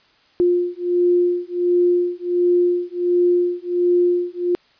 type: beating tone pair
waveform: sine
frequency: 352.5 / 353.9 Hz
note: F4 / F4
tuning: +16 / +23 cents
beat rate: 1.4 Hz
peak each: -18 dBFS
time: 0.4-4.55 s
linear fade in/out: 0 ms
effects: white hiss -56 dBFS RMS until 4.79 s + resampled to 11025 Hz